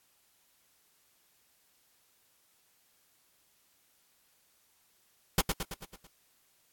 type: noise with echo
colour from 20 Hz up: pink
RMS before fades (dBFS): -24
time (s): 5.38-5.41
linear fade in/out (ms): 2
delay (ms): 110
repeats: 6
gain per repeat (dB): -5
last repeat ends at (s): 6.07
effects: white hiss -69 dBFS RMS until 6.72 s + AAC 64 kbps